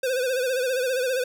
square tone with vibrato, 511 Hz, C5, 41 cents flat, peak -23 dBFS, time 0.03-1.24 s, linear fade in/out 5 ms, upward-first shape sine, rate 15 Hz, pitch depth 77 cents each way, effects none

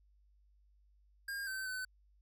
square tone with pitch steps, 1613 / 1541 / 1514 Hz, G6 / G6 / F#6, +49 / -30 / +39 cents, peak -39 dBFS, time 1.28-1.85 s, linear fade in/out 5 ms, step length 190 ms, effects added 50 Hz sine -65 dBFS peak until 2.21 s

